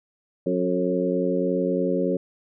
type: harmonic tone with a mistuned harmonic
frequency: 90.8 Hz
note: F#2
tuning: 32 cents flat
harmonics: 2 / 3 / 4 / 5 / 6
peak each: -27 / -27 / -27 / -27 / -27 dBFS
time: 0.46-2.17 s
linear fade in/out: 5 ms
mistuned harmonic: 5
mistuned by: -29 cents
effects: none